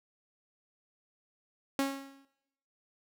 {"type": "tone with exponential decay", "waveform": "sawtooth", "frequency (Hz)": 273.8, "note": "C#4", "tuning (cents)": -21, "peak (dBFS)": -22, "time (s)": [1.79, 2.25], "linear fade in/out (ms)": 1, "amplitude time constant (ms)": 98, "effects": ["noise-tail reverb RT60 0.9 s tail -18 dB re dry"]}